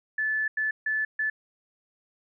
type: tone bursts at uneven times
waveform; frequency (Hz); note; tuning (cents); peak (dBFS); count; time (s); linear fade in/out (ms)
sine; 1739; A6; -21; -24; 4; 0.18-0.48 / 0.57-0.71 / 0.86-1.05 / 1.19-1.3; 5
effects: none